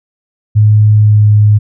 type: tone with pitch glide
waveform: sine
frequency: 106.3 to 105.14 Hz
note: G#2 to G#2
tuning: +41 to +22 cents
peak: -3 dBFS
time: 0.55-1.59 s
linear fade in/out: 20 ms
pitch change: -19 cents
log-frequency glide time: 0.96-1.29 s
effects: none